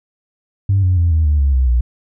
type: tone with pitch steps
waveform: sine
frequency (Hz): 98 / 91.44 / 85.31 / 79.6 / 74.27 / 69.3 / 64.66 / 60.33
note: G2 / F#2 / F2 / D#2 / D2 / C#2 / C2 / B1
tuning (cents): 0 / -20 / -40 / +40 / +20 / 0 / -20 / -40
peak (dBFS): -9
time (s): 0.69-1.81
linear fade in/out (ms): 5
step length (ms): 140
effects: tanh soft clip ceiling -7 dBFS